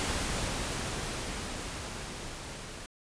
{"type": "noise with level ramp", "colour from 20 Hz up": "pink", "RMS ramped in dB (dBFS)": [-31, -43], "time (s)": [0, 2.86], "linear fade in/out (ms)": 0, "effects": ["resampled to 22050 Hz"]}